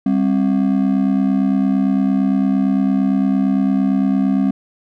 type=ring-modulated tone; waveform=triangle; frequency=231.7 Hz; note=A#3; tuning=10 cents flat; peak=-8 dBFS; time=0.06-4.51 s; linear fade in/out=2 ms; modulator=34.4 Hz; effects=none